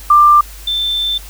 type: tone pair in turn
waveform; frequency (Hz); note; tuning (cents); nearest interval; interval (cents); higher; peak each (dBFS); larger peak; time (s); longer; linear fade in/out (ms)
sine; 1187 / 3548; D6 / A7; +18 / +14; octave + perfect fifth; 1896; second; -4 / -14; first; 0.1-0.41 / 0.67-1.18; second; 5
effects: added 50 Hz sine -32 dBFS peak until 1.29 s + white hiss -37 dBFS RMS until 1.29 s